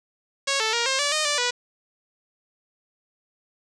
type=tone with pitch steps; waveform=5% pulse; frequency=551 / 440.5 / 470.5 / 532 / 577 / 615 / 585 / 489.2 Hz; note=C#5 / A4 / A#4 / C5 / D5 / D#5 / D5 / B4; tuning=-11 / +2 / +16 / +29 / -31 / -20 / -7 / -16 cents; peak=-10 dBFS; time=0.47-1.51 s; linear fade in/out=10 ms; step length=130 ms; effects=resampled to 22050 Hz + 8-bit